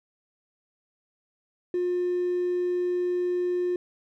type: tone with hard clipping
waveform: triangle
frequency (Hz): 356.8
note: F4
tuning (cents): +37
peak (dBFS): -24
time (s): 1.74-3.76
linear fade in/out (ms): 2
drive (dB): 4
effects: none